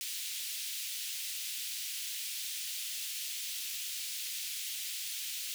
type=high-pass noise; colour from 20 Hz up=pink; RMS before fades=-39 dBFS; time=0.01-5.54 s; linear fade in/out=0 ms; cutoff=2700 Hz; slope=24 dB/octave; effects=none